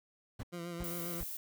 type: noise bursts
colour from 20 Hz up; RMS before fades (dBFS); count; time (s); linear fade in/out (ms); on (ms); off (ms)
brown; -40; 3; 0.39-1.239; 10; 43; 360
type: tone with vibrato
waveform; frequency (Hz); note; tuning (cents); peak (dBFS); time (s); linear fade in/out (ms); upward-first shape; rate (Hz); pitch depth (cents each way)
20% pulse; 171.9; F3; -27; -35; 0.52-1.22; 20; sine; 7.5; 36
type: noise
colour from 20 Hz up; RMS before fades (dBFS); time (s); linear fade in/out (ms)
violet; -42; 0.84-1.37; 2
effects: none